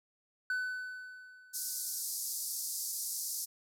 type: tone with exponential decay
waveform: triangle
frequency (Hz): 1504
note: F#6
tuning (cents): +28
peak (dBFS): -28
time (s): 0.5-2.02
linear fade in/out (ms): 2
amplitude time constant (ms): 330
type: band-pass noise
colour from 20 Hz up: white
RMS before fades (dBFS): -38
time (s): 1.53-3.46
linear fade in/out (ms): 20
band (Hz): 4700 to 14000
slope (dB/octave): 48
effects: none